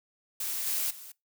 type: noise with level steps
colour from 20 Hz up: blue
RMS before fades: -33 / -30 / -46 dBFS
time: 0.4-1.12 s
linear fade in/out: 5 ms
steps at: 0.66 / 0.9 s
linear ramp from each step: 10 ms
effects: noise-tail reverb RT60 0.2 s tail -23 dB re dry